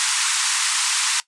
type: band-pass noise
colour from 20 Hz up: white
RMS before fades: -21 dBFS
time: 0-1.2 s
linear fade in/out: 0 ms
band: 910 to 9600 Hz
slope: 48 dB/octave
effects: noise-tail reverb RT60 0.1 s tail -18 dB re dry + resampled to 24000 Hz